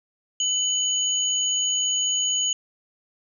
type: tone pair together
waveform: sine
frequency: 2995 / 6719 Hz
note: F#7 / G#8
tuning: +20 / +19 cents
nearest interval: octave + major second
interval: 1399 cents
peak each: -23 / -24 dBFS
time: 0.4-2.53 s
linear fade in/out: 2 ms
effects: none